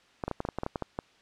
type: clicks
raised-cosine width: 1 ms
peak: -17 dBFS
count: 12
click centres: 0.238 / 0.28 / 0.313 / 0.404 / 0.451 / 0.488 / 0.586 / 0.634 / 0.664 / 0.758 / 0.823 / 0.989 s
effects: white hiss -61 dBFS RMS until 1.21 s + low-pass 4000 Hz 12 dB/octave